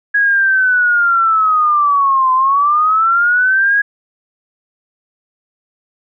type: linear two-way sweep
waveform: sine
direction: down then up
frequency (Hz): 1665 to 1024 to 1665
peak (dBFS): -9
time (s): 0.14-3.82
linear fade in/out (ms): 10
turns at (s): 2.33
effects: none